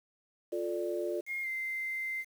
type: chord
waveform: sine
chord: D minor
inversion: first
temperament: just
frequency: 352.4 / 440.5 / 587.3 Hz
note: F4 / A4 / D5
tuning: +16 / +2 / 0 cents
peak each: -34 / -38 / -36 dBFS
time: 0.52-1.21 s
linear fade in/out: 10 ms
type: tone with pitch glide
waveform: sine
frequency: 2138 to 2081 Hz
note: C7 to C7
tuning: +37 to -10 cents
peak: -33 dBFS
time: 1.26-2.25 s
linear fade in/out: 50 ms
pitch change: -47 cents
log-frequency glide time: 1.42-1.47 s
effects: 9-bit